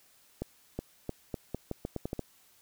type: accelerating click train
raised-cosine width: 2 ms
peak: -20 dBFS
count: 11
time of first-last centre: 0.42-2.193 s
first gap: 370 ms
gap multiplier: 0.82
effects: white hiss -63 dBFS RMS until 2.61 s